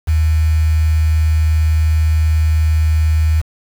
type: tone with quantisation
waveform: sine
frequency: 78.6 Hz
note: D#2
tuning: 18 cents sharp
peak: -10 dBFS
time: 0.07-3.42 s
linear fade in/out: 20 ms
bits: 5
effects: none